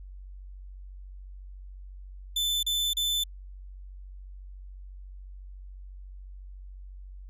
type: tone bursts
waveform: 40% pulse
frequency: 3521 Hz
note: A7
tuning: in tune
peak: -24 dBFS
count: 3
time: 2.36-3.238 s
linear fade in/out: 5 ms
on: 270 ms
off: 34 ms
effects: added 47 Hz sine -41 dBFS peak until 7.29 s